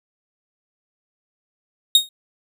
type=tone with exponential decay; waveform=40% pulse; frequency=3729 Hz; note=A#7; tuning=in tune; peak=-5 dBFS; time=1.95-2.09 s; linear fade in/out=2 ms; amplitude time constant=29 ms; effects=none